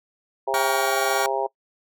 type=harmonic tone; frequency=134.3 Hz; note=C3; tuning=46 cents sharp; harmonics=3 / 4 / 5 / 6 / 7; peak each=-28 / -28 / -28 / -28 / -28 dBFS; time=0.47-1.47 s; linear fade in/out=10 ms
type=chord; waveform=sawtooth; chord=G half-diminished seventh; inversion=none; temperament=just; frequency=784 / 940.8 / 1128.9 / 1411.2 Hz; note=G5 / Bb5 / Db6 / F6; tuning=0 / +16 / +31 / +18 cents; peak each=-24 dBFS; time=0.54-1.26 s; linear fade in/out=0 ms
effects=noise-tail reverb RT60 0.1 s tail -23 dB re dry